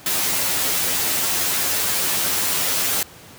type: noise with comb filter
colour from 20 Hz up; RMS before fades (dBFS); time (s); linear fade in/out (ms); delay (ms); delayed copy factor
white; -21; 0.06-3.03; 2; 11; +0.95
effects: pink hiss -43 dBFS RMS until 3.38 s + high-pass 80 Hz 12 dB/octave